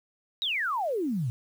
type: exponential sweep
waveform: sine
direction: down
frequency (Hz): 3951 to 111.3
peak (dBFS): -26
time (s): 0.42-1.3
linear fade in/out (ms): 0
effects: 9-bit